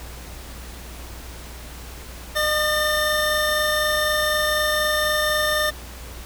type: tone pair together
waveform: 25% pulse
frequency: 608 / 1800 Hz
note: D#5 / A6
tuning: -40 / +39 cents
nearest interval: octave + perfect fifth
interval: 1879 cents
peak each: -18 dBFS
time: 2.35-5.71 s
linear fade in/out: 20 ms
effects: added 60 Hz sine -37 dBFS peak until 6.25 s + pink hiss -40 dBFS RMS until 6.25 s